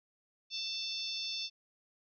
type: harmonic tone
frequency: 888 Hz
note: A5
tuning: 16 cents sharp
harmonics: 3 / 4 / 5 / 6 / 7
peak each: -45 / -40 / -41 / -41 / -52 dBFS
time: 0.5-1.5 s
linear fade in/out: 50 ms
effects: none